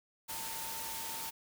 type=tone in noise; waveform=sine; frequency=903 Hz; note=A5; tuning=45 cents sharp; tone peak=-46 dBFS; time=0.28-1.31 s; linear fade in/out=20 ms; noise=white; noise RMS=-41 dBFS; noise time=0.28-1.31 s; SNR=-8 dB; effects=none